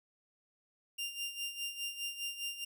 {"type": "tone with tremolo", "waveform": "sawtooth", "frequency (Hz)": 2794, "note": "F7", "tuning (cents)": 0, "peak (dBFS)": -32, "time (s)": [0.98, 2.65], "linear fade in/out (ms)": 10, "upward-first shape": "sine", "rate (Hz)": 4.9, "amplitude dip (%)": 70, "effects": []}